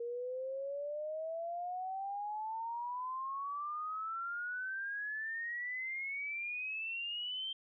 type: exponential sweep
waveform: sine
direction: up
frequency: 468.1 to 3158 Hz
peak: -37 dBFS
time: 0-7.53 s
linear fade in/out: 5 ms
effects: none